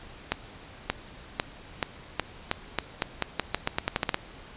accelerating click train, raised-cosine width 0.3 ms, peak -8 dBFS, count 18, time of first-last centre 0.32-4.144 s, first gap 580 ms, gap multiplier 0.86, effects pink hiss -47 dBFS RMS until 4.56 s + resampled to 8000 Hz

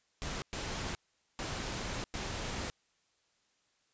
pink noise bursts at uneven times, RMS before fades -38 dBFS, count 4, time 0.22-0.42 / 0.53-0.95 / 1.39-2.04 / 2.14-2.7 s, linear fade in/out 0 ms, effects white hiss -74 dBFS RMS until 3.93 s + resampled to 16000 Hz

